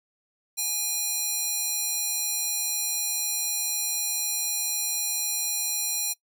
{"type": "tone with high-pass filter", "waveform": "square", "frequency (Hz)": 818, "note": "G#5", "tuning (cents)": -26, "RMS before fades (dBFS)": -28, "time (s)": [0.57, 6.14], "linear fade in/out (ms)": 20, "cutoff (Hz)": 5800, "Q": 0.87, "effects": ["noise-tail reverb RT60 0.1 s tail -22 dB re dry"]}